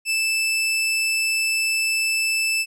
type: tone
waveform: sawtooth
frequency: 2637 Hz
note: E7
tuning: in tune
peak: -16 dBFS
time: 0.05-2.66 s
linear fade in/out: 50 ms
effects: low-pass 12000 Hz 12 dB/octave